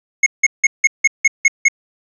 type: tone bursts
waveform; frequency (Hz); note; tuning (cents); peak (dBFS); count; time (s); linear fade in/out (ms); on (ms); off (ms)
square; 2171; C#7; -37; -8; 8; 0.23-1.684; 5; 33; 170
effects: resampled to 22050 Hz + 8-bit